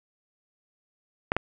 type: clicks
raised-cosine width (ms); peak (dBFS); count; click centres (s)
0.5; -8 / -9; 2; 1.319 / 1.366
effects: none